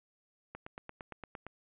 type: click train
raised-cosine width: 0.5 ms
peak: -28 dBFS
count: 9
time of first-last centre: 0.55-1.466 s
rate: 8.73 Hz
effects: resampled to 8000 Hz + 9-bit